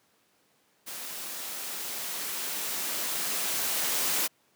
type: noise with level ramp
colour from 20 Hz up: white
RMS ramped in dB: -39 to -27 dBFS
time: 0.86-4.28 s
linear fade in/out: 20 ms
effects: pink hiss -67 dBFS RMS until 4.55 s + high-pass 200 Hz 12 dB/octave